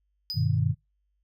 triangle tone with exponential decay, 4978 Hz, D#8, in tune, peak -26 dBFS, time 0.3-0.59 s, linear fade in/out 0 ms, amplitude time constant 61 ms
sine chord, G augmented, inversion none, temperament just, 98 / 122.5 / 153.12 Hz, G2 / B2 / D#3, 0 / -14 / -27 cents, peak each -26 dBFS, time 0.34-0.75 s, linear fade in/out 50 ms
effects noise-tail reverb RT60 0.2 s tail -24 dB re dry + added 50 Hz sine -70 dBFS peak until 1.23 s

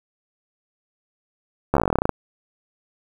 slowing click train, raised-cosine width 1 ms, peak -4 dBFS, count 16, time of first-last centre 1.74-2.093 s, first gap 13 ms, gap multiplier 1.08, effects 7-bit

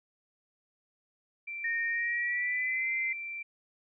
sine tone, 2349 Hz, D7, in tune, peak -36 dBFS, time 1.47-3.43 s, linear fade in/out 10 ms
sine tone with pitch glide, 1846 to 2072 Hz, A#6 to C7, -17 to -17 cents, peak -29 dBFS, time 1.64-3.13 s, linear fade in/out 5 ms, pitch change +200 cents, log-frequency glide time 1.9-2.89 s
effects none

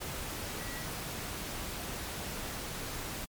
sine tone in noise, 1937 Hz, B6, 34 cents flat, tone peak -46 dBFS, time 0.58-0.85 s, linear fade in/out 20 ms, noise pink, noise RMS -39 dBFS, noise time 0-3.26 s, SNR -10 dB, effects MP3 96 kbps

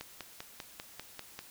click train, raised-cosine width 0.2 ms, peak -23 dBFS, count 8, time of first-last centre 0.01-1.391 s, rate 5.07 Hz, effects white hiss -54 dBFS RMS until 1.5 s

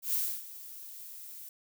violet noise with ADSR envelope, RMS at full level -29 dBFS, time 0.02-1.49 s, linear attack 120 ms, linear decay 280 ms, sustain -17 dB, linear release 3 ms, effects none

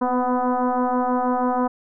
sine tone with frequency modulation, 246.9 Hz, B3, in tune, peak -18 dBFS, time 0.01-1.68 s, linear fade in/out 10 ms, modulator 250 Hz, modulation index 3.6, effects none

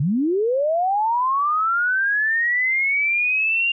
sine linear sweep, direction up, 127 to 2800 Hz, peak -17 dBFS, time 0-3.72 s, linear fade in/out 5 ms, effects none

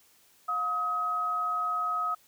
sine tone pair together, 712 / 1268.6 Hz, F5 / D#6, +33 / +33 cents, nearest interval minor seventh, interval 1000 cents, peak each -37 / -27 dBFS, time 0.48-2.15 s, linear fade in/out 10 ms, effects white hiss -62 dBFS RMS until 2.27 s

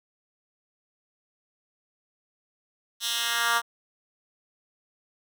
10% pulse tone with high-pass filter sweep, 233.8 Hz, A#3, 5 cents sharp, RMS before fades -26 dBFS, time 3-3.62 s, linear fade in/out 50 ms, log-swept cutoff 3900 to 1100 Hz, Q 1.5, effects none

